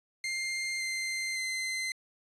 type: tone with pitch steps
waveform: sawtooth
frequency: 2105 / 2084 / 2064 Hz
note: C7 / C7 / C7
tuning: +10 / -7 / -24 cents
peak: -28 dBFS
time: 0.24-1.92 s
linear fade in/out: 2 ms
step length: 560 ms
effects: resampled to 22050 Hz